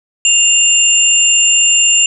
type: tone pair together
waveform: sine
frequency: 2794 / 7222 Hz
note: F7 / A8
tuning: 0 / +44 cents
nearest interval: octave + major third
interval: 1644 cents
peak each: -10 dBFS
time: 0.25-2.06 s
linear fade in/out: 2 ms
effects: none